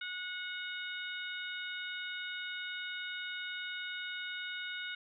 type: harmonic tone with a mistuned harmonic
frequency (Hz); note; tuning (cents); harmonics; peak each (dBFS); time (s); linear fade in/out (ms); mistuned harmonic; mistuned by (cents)
730; F#5; -24; 2 / 3 / 4 / 5; -41 / -45 / -46 / -44; 0.01-4.95; 5; 5; +23
effects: none